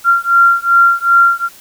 sine beating tone pair, 1379 / 1381.6 Hz, F6 / F6, -22 / -19 cents, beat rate 2.6 Hz, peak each -10 dBFS, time 0.04-1.49 s, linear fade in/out 50 ms, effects white hiss -40 dBFS RMS until 1.6 s

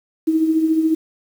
sine tone with tremolo, 319 Hz, D#4, 43 cents sharp, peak -11 dBFS, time 0.27-0.95 s, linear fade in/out 10 ms, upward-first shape triangle, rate 14 Hz, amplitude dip 60%, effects 7-bit

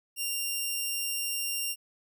10% pulse tone, 2783 Hz, F7, 7 cents flat, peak -21 dBFS, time 0.16-1.76 s, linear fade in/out 50 ms, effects none

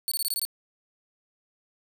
10% pulse tone bursts, 4435 Hz, C#8, in tune, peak -19 dBFS, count 7, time 0.08-0.451 s, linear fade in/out 0 ms, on 35 ms, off 21 ms, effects none

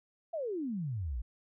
sine exponential sweep, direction down, 695 to 51.91 Hz, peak -33 dBFS, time 0.33-1.22 s, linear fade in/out 10 ms, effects none

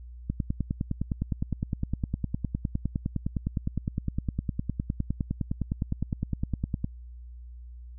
click train, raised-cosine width 5 ms, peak -15 dBFS, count 65, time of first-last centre 0.3-6.844 s, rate 9.78 Hz, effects added 60 Hz sine -41 dBFS peak until 7.98 s

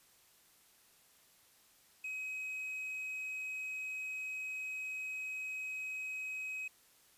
triangle tone with quantisation, 2537 Hz, D#7, 33 cents sharp, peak -37 dBFS, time 2.04-6.68 s, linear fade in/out 5 ms, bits 11, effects white hiss -66 dBFS RMS until 7.17 s + resampled to 32000 Hz

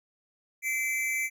square tone pair together, 2061 / 2318 Hz, C7 / D7, -27 / -23 cents, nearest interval major second, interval 204 cents, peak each -32 / -30 dBFS, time 0.62-1.3 s, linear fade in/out 50 ms, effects none

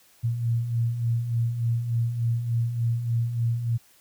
sine beating tone pair, 114.2 / 117.6 Hz, A#2 / A#2, -35 / +16 cents, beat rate 3.4 Hz, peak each -31 / -23 dBFS, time 0.23-3.78 s, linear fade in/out 20 ms, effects white hiss -58 dBFS RMS until 4 s

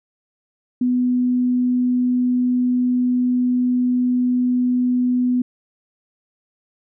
sine tone, 248.7 Hz, B3, 12 cents sharp, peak -15 dBFS, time 0.81-5.42 s, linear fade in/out 5 ms, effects none

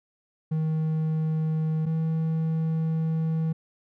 triangle tone pair in turn, 157.8 / 160.65 Hz, D#3 / E3, +25 / -44 cents, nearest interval unison, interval 31 cents, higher second, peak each -21 dBFS, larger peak neither, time 0.51-1.86 / 1.86-3.53 s, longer second, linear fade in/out 10 ms, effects none

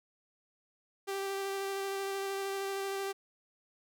sawtooth tone with vibrato, 391.8 Hz, G4, 1 cent flat, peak -30 dBFS, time 1.07-3.13 s, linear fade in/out 20 ms, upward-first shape square, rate 13 Hz, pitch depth 9 cents each way, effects none

